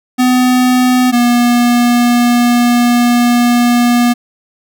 square tone pair in turn, 251.7 / 241 Hz, B3 / B3, +33 / -42 cents, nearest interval minor second, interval 75 cents, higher first, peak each -8 dBFS, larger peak neither, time 0.18-1.12 / 1.12-4.14 s, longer second, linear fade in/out 20 ms, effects none

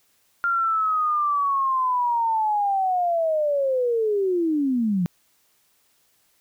sine linear sweep, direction down, 1396.9 to 167.5 Hz, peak -19 dBFS, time 0.44-5.06 s, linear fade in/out 0 ms, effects white hiss -64 dBFS RMS until 6.4 s

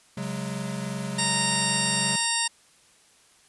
square chord, C# suspended fourth, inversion none, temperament equal with one note detuned, 136.05 / 185 / 207.7 Hz, C#3 / F#3 / G#3, -32 / 0 / 0 cents, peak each -35 / -34 / -35 dBFS, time 0.17-2.16 s, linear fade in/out 5 ms
white noise, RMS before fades -43 dBFS, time 0.22-2.26 s, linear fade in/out 5 ms
harmonic tone, 926 Hz, A#5, 12 cents flat, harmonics 1 / 2 / 3 / 4 / 5 / 6 / 8 / 9 / 10, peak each -32 / -32 / -32 / -32 / -32 / -32 / -32 / -32 / -32 dBFS, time 1.18-2.48 s, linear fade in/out 10 ms
effects white hiss -58 dBFS RMS until 3.48 s + resampled to 24000 Hz

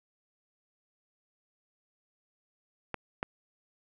clicks, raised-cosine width 0.5 ms, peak -18 / -16 dBFS, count 2, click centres 2.943 / 3.229 s, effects none

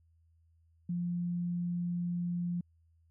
sine tone, 174.61 Hz, F3, in tune, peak -31 dBFS, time 0.89-2.61 s, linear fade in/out 5 ms, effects added 82 Hz sine -64 dBFS peak until 3.1 s

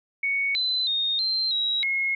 sine tone with pitch steps, 2225 / 4034 / 3695 / 4133 / 3854 / 2164 Hz, C#7 / B7 / A#7 / C8 / B7 / C#7, +6 / +36 / -16 / -22 / -43 / -42 cents, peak -22 dBFS, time 0.23-2.15 s, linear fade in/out 5 ms, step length 320 ms, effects none

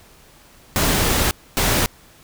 pink noise bursts at uneven times, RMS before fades -18 dBFS, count 2, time 0.76-1.31 / 1.57-1.86 s, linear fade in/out 0 ms, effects pink hiss -49 dBFS RMS until 2.23 s

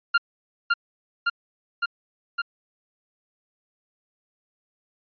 40% pulse tone with echo, 1396.9 Hz, F6, in tune, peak -14 dBFS, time 0.14-0.18 s, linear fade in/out 10 ms, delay 560 ms, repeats 4, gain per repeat -2 dB, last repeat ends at 2.42 s, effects resampled to 11025 Hz

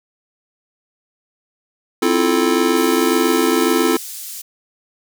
square chord, F major seventh, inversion second, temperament just, 261.9 / 327.4 / 349.2 / 436.5 Hz, C4 / E4 / F4 / A4, +2 / -12 / 0 / -14 cents, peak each -20 dBFS, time 2.02-3.97 s, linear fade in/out 5 ms
pink high-pass noise, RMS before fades -31 dBFS, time 2.76-4.42 s, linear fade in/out 10 ms, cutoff 6400 Hz, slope 12 dB/octave
effects none

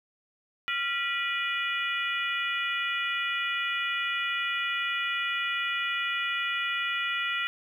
harmonic tone with a mistuned harmonic, 487.5 Hz, B4, 23 cents flat, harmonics 3 / 4 / 5 / 6 / 7, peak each -32 / -32 / -33 / -34 / -42 dBFS, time 0.68-7.47 s, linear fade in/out 0 ms, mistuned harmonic 3, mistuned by -98 cents, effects 10-bit

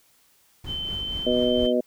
brown noise with tremolo, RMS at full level -34 dBFS, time 0.64-1.67 s, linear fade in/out 5 ms, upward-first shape triangle, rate 4.2 Hz, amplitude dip 55%
sine tone with pitch glide, 3077 to 3097 Hz, G7 to G7, -33 to -22 cents, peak -28 dBFS, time 0.66-1.73 s, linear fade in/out 50 ms, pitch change +11 cents, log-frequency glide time 0.91-1.45 s
click train, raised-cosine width 3 ms, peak -31 dBFS, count 25, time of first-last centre 0.89-1.373 s, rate 49.7 Hz
harmonic tone, 123.47 Hz, B2, in tune, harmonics 2 / 3 / 4 / 5, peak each -24 / -26 / -25 / -24 dBFS, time 1.26-1.81 s, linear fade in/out 10 ms
effects white hiss -61 dBFS RMS until 1.86 s

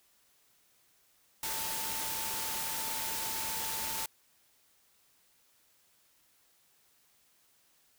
sine tone in noise, 890 Hz, A5, 20 cents sharp, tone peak -43 dBFS, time 1.43-4.06 s, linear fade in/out 2 ms, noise white, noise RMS -36 dBFS, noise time 1.43-4.06 s, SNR -10 dB, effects white hiss -68 dBFS RMS until 7.98 s

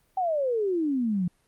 sine exponential sweep, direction down, 777 to 170.3 Hz, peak -23 dBFS, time 0.17-1.28 s, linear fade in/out 5 ms, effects pink hiss -67 dBFS RMS until 1.47 s + Opus 32 kbps

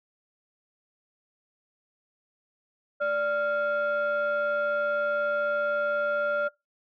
sine tone pair together, 585.3 / 1392 Hz, D5 / F6, -6 / -6 cents, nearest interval octave + minor third, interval 1500 cents, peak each -24 / -26 dBFS, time 3-6.49 s, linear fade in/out 20 ms, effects noise-tail reverb RT60 0.2 s tail -22 dB re dry + tanh soft clip ceiling -20 dBFS

